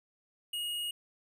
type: tone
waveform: square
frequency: 2875 Hz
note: F7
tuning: 50 cents sharp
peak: -34 dBFS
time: 0.53-0.91 s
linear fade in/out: 5 ms
effects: none